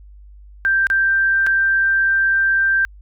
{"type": "tone with dropouts", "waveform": "sine", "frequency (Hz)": 1574, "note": "G6", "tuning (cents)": 7, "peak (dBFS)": -13, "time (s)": [0.65, 2.85], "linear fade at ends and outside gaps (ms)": 0, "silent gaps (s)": [[0.869, 0.901], [1.465, 1.469]], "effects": ["added 50 Hz sine -39 dBFS peak until 3.01 s"]}